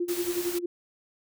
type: tone with tremolo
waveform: sine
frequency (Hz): 350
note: F4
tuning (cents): +4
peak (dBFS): -24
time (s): 0-0.66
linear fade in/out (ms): 5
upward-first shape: sine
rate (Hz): 11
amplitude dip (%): 80
type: noise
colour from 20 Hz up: white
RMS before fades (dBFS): -36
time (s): 0.08-0.59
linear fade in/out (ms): 10
effects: none